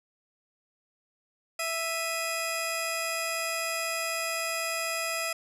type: tone pair together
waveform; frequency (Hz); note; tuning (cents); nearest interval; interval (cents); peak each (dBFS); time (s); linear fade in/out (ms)
15% pulse; 659.3 / 2489; E5 / D#7; 0 / 0; octave + major seventh; 2300; -25 / -26; 1.59-5.33; 5
effects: resampled to 32000 Hz + 10-bit